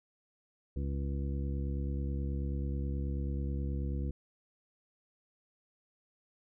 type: harmonic tone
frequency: 69.3 Hz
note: C#2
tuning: in tune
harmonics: 1 / 2 / 3 / 4 / 5 / 7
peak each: -33 / -39 / -43 / -45 / -47 / -50 dBFS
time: 0.76-4.11 s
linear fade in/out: 5 ms
effects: none